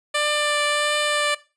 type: tone with vibrato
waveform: 10% pulse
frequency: 592 Hz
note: D5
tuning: 14 cents sharp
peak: -11 dBFS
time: 0.14-1.35 s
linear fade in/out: 10 ms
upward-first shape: triangle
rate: 1.5 Hz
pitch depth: 12 cents each way
effects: noise-tail reverb RT60 0.3 s tail -18 dB re dry + resampled to 22050 Hz